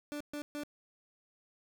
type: tone bursts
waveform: 30% pulse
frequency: 293.7 Hz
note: D4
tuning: in tune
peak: -35 dBFS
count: 3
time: 0.12-0.635 s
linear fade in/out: 0 ms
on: 85 ms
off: 130 ms
effects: none